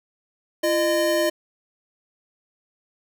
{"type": "tone pair together", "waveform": "square", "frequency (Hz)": [340.4, 610.6], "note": ["F4", "D#5"], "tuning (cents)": [-44, -33], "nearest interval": "minor seventh", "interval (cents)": 1011, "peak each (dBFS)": [-24, -21], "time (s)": [0.63, 1.3], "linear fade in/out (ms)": 10, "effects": []}